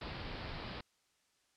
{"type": "low-pass noise", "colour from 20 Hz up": "pink", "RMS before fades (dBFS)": -44, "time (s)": [0.01, 0.81], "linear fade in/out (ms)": 5, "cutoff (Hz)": 5000, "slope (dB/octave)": 96, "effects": ["white hiss -75 dBFS RMS until 1.56 s", "low-pass 8000 Hz 12 dB/octave"]}